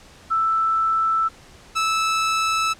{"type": "tone pair in turn", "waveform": ["sine", "sawtooth"], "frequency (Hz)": [1322, 1310.6], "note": ["E6", "E6"], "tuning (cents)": [5, -10], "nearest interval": "unison", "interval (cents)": 15, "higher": "first", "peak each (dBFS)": [-17, -15], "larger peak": "second", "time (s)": [[0.3, 1.29], [1.75, 2.74]], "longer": "neither", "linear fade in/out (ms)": 20, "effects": ["pink hiss -47 dBFS RMS until 2.79 s", "low-pass 8000 Hz 12 dB/octave"]}